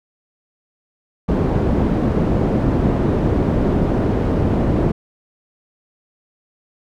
white low-pass noise, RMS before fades -17 dBFS, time 1.28-4.92 s, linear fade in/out 10 ms, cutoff 320 Hz, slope 12 dB/octave, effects none

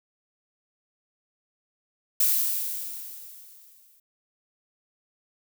violet noise with exponential decay, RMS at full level -20 dBFS, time 2.2-4 s, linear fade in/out 5 ms, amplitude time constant 390 ms, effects none

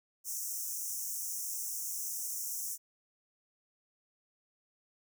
pink high-pass noise, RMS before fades -38 dBFS, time 0.24-2.78 s, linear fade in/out 50 ms, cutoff 5600 Hz, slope 96 dB/octave, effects none

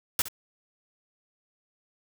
white noise with echo, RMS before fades -24 dBFS, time 0.19-0.22 s, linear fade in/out 2 ms, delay 64 ms, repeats 1, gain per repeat -14 dB, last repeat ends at 0.284 s, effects none

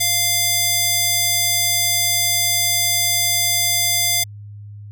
square tone with high-pass filter, 695 Hz, F5, 9 cents flat, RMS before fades -18 dBFS, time 0-4.24 s, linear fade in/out 10 ms, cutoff 3500 Hz, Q 0.51, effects added 103 Hz sine -33 dBFS peak until 4.91 s

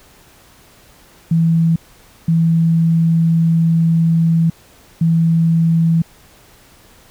sine tone bursts at uneven times, 164.81 Hz, E3, in tune, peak -10 dBFS, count 3, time 1.31-1.76 / 2.28-4.5 / 5.01-6.02 s, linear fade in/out 5 ms, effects pink hiss -47 dBFS RMS until 7.1 s

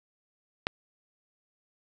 click, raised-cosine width 0.3 ms, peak -10 dBFS, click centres 0.669 s, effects none

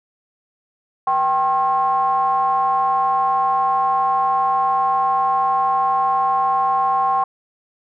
triangle ring-modulated tone, 147.9 Hz, D3, 13 cents sharp, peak -10 dBFS, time 1.07-7.24 s, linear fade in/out 5 ms, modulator 926 Hz, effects none

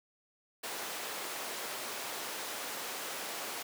pink high-pass noise, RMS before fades -40 dBFS, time 0.63-3.63 s, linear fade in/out 10 ms, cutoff 460 Hz, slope 12 dB/octave, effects none

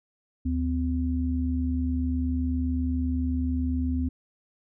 sine tone pair together, 75.9 / 255.3 Hz, D#2 / C4, -42 / -42 cents, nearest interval octave + major sixth, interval 2100 cents, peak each -26 / -27 dBFS, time 0.45-4.09 s, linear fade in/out 10 ms, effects none

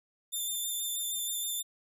5% pulse tone with vibrato, 3570 Hz, A7, 24 cents sharp, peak -25 dBFS, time 0.32-1.63 s, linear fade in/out 20 ms, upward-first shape square, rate 6.3 Hz, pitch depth 13 cents each way, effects none

